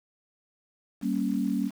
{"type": "chord", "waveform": "sine", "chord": "G diminished", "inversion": "none", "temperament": "equal with one note detuned", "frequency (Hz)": [195.32, 233.1, 277.2], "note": ["G3", "Bb3", "Db4"], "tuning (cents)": [-6, 0, 0], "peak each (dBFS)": -29, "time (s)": [1.01, 1.71], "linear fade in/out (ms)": 50, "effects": ["8-bit"]}